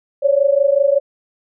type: tone pair together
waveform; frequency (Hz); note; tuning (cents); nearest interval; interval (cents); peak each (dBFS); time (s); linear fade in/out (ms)
sine; 547.7 / 573; C#5 / D5; -21 / -43; minor second; 78; -14; 0.22-1; 20
effects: none